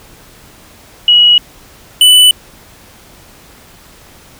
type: tone pair in turn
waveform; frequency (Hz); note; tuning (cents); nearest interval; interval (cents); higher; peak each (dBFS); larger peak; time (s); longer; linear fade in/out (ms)
sine / square; 2913 / 2985; F#7 / F#7; -28 / +15; unison; 43; second; -3; neither; 1.08-1.38 / 2.01-2.31; neither; 2
effects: pink hiss -40 dBFS RMS until 4.39 s